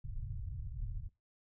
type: low-pass noise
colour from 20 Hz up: pink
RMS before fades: -41 dBFS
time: 0.04-1.09 s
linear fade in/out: 10 ms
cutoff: 130 Hz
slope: 48 dB/octave
effects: noise-tail reverb RT60 0.2 s tail -17 dB re dry